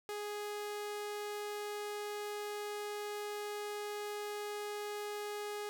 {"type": "tone", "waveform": "sawtooth", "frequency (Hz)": 415.3, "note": "G#4", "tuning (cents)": 0, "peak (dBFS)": -35, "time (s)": [0.09, 5.69], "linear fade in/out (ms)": 0, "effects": []}